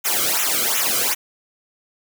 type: noise with flanger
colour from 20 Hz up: white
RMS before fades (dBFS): -20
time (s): 0.04-1.15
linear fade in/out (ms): 20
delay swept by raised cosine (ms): 0.21 to 1.14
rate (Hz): 2.7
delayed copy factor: -1
effects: none